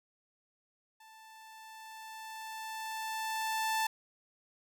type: tone with level ramp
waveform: sawtooth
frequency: 882 Hz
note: A5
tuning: 4 cents sharp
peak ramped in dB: -51 to -25 dBFS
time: 1-3.87 s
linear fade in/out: 5 ms
effects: none